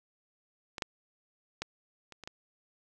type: clicks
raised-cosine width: 0.2 ms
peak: -21 / -14 / -17 / -30 / -28 / -23 dBFS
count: 6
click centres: 0.782 / 0.822 / 1.62 / 2.123 / 2.237 / 2.275 s
effects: none